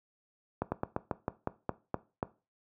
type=slowing click train; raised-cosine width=1 ms; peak=-16 dBFS; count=10; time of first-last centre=0.62-2.229 s; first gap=100 ms; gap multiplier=1.14; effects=noise-tail reverb RT60 0.3 s tail -17 dB re dry + high-pass 80 Hz 12 dB/octave